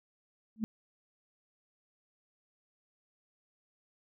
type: tone with exponential growth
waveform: sine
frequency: 220 Hz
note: A3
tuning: in tune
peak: -25 dBFS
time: 0.56-0.64 s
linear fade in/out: 0 ms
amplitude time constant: 17 ms
effects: none